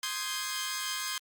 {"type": "chord", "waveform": "10% pulse", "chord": "Ab major seventh", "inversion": "first", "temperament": "equal", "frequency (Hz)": [1046.5, 1244.5, 1568, 1661.2], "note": ["C6", "Eb6", "G6", "Ab6"], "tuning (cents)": [0, 0, 0, 0], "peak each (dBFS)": [-28, -32, -31, -29], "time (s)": [0.03, 1.18], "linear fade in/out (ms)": 2, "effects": ["Opus 48 kbps"]}